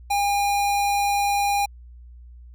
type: tone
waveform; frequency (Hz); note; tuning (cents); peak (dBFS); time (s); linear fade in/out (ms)
square; 809; G#5; -46; -20; 0.1-1.66; 10
effects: added 60 Hz sine -41 dBFS peak until 2.54 s